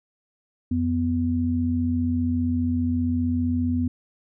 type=tone pair together; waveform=sine; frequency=87.82 / 248.4 Hz; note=F2 / B3; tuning=+10 / +10 cents; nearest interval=octave + tritone; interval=1800 cents; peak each=-25 / -22 dBFS; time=0.71-3.88 s; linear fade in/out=5 ms; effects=none